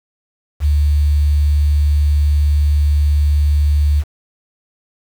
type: tone with quantisation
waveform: sine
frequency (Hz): 73.42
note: D2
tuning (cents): 0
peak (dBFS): -10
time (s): 0.6-4.04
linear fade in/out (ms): 50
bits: 6
effects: none